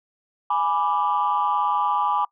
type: chord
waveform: sine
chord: G# diminished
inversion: none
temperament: equal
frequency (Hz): 830.6 / 987.8 / 1174.7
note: G#5 / B5 / D6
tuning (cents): 0 / 0 / 0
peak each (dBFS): -23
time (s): 0.5-2.25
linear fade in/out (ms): 5
effects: noise-tail reverb RT60 0.1 s tail -22 dB re dry + tanh soft clip ceiling -12 dBFS